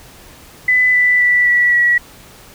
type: tone with pitch steps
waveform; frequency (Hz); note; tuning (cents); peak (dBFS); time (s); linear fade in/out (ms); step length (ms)
sine; 2002 / 1983.6 / 1965.3 / 1947.3 / 1929.3; B6 / B6 / B6 / B6 / B6; +23 / +7 / -9 / -25 / -41; -9; 0.68-1.98; 5; 260
effects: pink hiss -41 dBFS RMS until 2.54 s